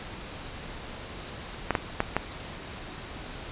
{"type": "clicks", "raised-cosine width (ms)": 0.5, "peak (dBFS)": -8, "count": 4, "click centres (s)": [1.707, 1.752, 2.004, 2.166], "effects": ["pink hiss -40 dBFS RMS until 3.51 s", "resampled to 8000 Hz"]}